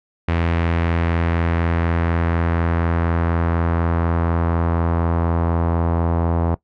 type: tone with low-pass filter sweep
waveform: sawtooth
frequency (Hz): 84.1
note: E2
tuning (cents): +35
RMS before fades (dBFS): -19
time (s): 0.28-6.55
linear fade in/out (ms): 5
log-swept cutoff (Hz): 2400 to 890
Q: 1.5
effects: noise-tail reverb RT60 0.1 s tail -19 dB re dry